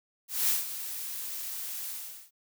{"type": "noise with ADSR envelope", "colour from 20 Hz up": "blue", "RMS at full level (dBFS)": -25, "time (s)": [0.28, 2.31], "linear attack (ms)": 200, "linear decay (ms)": 160, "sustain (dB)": -12, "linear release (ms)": 420, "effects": []}